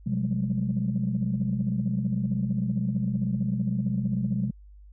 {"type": "tone cluster", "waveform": "sine", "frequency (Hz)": [127.7, 180, 191, 206.5], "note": ["C3", "F#3", "G3", "G#3"], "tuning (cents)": [-42, -47, -45, -10], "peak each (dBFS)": [-28, -31, -30, -28], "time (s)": [0.06, 4.51], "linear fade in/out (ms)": 10, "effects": ["tanh soft clip ceiling -16 dBFS", "added 50 Hz sine -46 dBFS peak until 4.92 s"]}